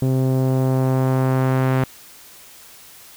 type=tone with low-pass filter sweep; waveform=sawtooth; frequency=130.81 Hz; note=C3; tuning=in tune; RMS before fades=-18 dBFS; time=0.02-1.84 s; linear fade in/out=2 ms; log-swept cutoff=420 to 2000 Hz; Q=0.91; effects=white hiss -44 dBFS RMS until 3.16 s